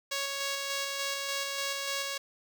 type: tone with tremolo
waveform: 5% pulse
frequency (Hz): 554.4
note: C#5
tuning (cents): 0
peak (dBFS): -19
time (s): 0.11-2.18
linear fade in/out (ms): 10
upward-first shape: square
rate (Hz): 3.4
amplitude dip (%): 25
effects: none